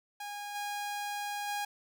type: tone with level steps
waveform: sawtooth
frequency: 820 Hz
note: G#5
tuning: 22 cents flat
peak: -35 / -31 / -29 dBFS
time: 0.2-1.65 s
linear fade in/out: 5 ms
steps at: 0.54 / 1.47 s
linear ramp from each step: 20 ms
effects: none